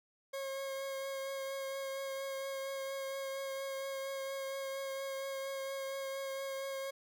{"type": "tone with vibrato", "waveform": "40% pulse", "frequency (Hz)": 542, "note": "C#5", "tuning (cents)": -39, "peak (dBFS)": -37, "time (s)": [0.33, 6.91], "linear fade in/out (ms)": 10, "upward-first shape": "triangle", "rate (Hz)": 4.3, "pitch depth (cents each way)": 17, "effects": []}